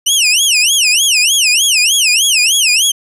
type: tone with vibrato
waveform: 20% pulse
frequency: 2851 Hz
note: F7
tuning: 35 cents sharp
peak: -3 dBFS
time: 0.06-2.92 s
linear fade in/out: 10 ms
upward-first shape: sine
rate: 3.3 Hz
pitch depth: 280 cents each way
effects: resampled to 32000 Hz